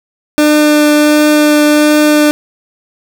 30% pulse tone with vibrato, 299.5 Hz, D4, 34 cents sharp, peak -3 dBFS, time 0.38-2.31 s, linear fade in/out 0 ms, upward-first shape triangle, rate 1.4 Hz, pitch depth 11 cents each way, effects none

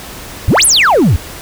sine exponential two-way sweep, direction up then down, 74 to 11650 to 74 Hz, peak -3 dBFS, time 0.48-1.16 s, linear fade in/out 0 ms, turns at 0.65 s, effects tanh soft clip ceiling -5 dBFS + pink hiss -29 dBFS RMS until 1.41 s

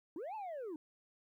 sine linear two-way sweep, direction up then down, 285.5 to 897 to 289.5 Hz, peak -38 dBFS, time 0.16-0.76 s, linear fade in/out 2 ms, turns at 0.35 s, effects tanh soft clip ceiling -40 dBFS + 13-bit

